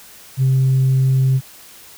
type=tone; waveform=sine; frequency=132.1 Hz; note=C3; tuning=17 cents sharp; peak=-10 dBFS; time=0.37-1.41 s; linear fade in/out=50 ms; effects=tanh soft clip ceiling -9 dBFS + white hiss -42 dBFS RMS until 1.97 s